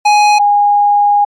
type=tone pair in turn; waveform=square / sine; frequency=834 / 820.1 Hz; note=G#5 / G#5; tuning=+7 / -22 cents; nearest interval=unison; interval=29 cents; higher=first; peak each=-6 dBFS; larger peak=neither; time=0.05-0.39 / 0.39-1.25 s; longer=second; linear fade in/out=10 ms; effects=low-pass 6000 Hz 12 dB/octave + MP3 96 kbps